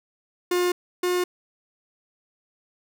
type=tone pair in turn; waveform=45% pulse; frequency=356.8 / 358.9 Hz; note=F4 / F4; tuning=+37 / +47 cents; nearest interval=unison; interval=10 cents; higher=second; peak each=-20 / -21 dBFS; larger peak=first; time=0.51-0.72 / 1.03-1.24 s; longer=neither; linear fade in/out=5 ms; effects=none